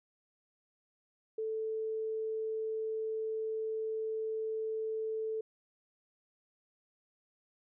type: tone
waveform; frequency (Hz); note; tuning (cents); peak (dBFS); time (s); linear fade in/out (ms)
sine; 440; A4; 0; -33; 1.38-5.41; 5
effects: none